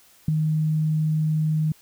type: tone with ADSR envelope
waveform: sine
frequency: 155.56 Hz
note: D#3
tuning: in tune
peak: -13 dBFS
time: 0.28-1.72 s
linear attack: 5 ms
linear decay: 5 ms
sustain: -6 dB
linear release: 3 ms
effects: white hiss -55 dBFS RMS until 1.81 s